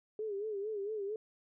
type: tone with vibrato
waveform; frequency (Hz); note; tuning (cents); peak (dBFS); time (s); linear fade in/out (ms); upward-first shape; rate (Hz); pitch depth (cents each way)
sine; 415.3; G#4; 0; -35; 0.19-1.16; 2; sine; 4.4; 100
effects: none